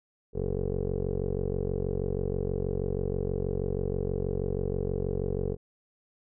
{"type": "tone with low-pass filter", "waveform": "15% pulse", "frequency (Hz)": 46.25, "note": "F#1", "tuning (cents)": 0, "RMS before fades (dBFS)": -30, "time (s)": [0.33, 5.57], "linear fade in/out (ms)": 50, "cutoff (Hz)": 430, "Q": 4.8, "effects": []}